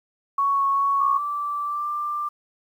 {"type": "tone with vibrato", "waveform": "sine", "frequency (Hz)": 1108.7, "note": "C#6", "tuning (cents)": 0, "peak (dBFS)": -18, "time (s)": [0.38, 1.18], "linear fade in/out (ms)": 5, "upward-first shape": "sine", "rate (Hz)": 2.5, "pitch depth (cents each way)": 9}
{"type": "tone with pitch glide", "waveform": "sine", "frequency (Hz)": [1166, 1185], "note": ["D6", "D6"], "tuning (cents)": [-13, 15], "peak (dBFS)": -24, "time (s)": [1, 2.29], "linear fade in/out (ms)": 10, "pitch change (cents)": 28, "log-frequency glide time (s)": [1.64, 1.89]}
{"effects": ["9-bit"]}